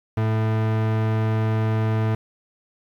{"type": "tone", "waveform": "40% pulse", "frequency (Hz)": 110, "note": "A2", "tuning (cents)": 0, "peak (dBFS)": -18, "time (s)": [0.17, 2.15], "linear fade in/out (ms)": 5, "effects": ["low-pass 2000 Hz 12 dB/octave", "8-bit"]}